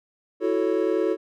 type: chord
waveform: triangle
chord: F# minor seventh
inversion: third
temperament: equal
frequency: 329.6 / 370 / 440 / 554.4 Hz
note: E4 / F#4 / A4 / C#5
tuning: 0 / 0 / 0 / 0 cents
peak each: -24 / -23 / -23 / -27 dBFS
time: 0.4-1.17 s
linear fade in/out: 50 ms
effects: none